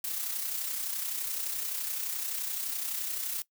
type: noise with amplitude modulation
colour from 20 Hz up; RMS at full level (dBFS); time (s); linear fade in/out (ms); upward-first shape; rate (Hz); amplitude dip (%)
blue; -32; 0.04-3.42; 2; sine; 31.7; 45
effects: noise-tail reverb RT60 0.1 s tail -20 dB re dry